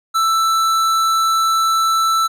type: tone with tanh clipping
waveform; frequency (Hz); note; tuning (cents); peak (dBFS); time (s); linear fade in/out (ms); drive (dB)
sine; 1325; E6; +9; -15; 0.14-2.28; 20; 17
effects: none